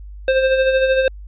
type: tone with tremolo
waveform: square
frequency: 526 Hz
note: C5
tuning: 9 cents sharp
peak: -12 dBFS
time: 0.28-1.08 s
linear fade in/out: 2 ms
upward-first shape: sine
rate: 13 Hz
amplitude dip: 45%
effects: added 50 Hz sine -32 dBFS peak until 1.27 s + resampled to 8000 Hz